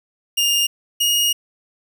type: tone pair in turn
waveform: sawtooth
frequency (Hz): 2823 / 2867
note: F7 / F7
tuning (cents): +18 / +45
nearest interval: unison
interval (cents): 27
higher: second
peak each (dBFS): -12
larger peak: neither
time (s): 0.37-0.67 / 1-1.33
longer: second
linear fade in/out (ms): 10
effects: none